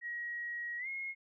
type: tone with pitch glide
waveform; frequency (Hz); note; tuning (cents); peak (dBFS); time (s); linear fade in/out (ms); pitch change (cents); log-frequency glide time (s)
sine; 1900 to 2157; A#6 to C#7; +33 to -48; -37; 0.01-1.15; 50; +219; 0.78-0.88
effects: none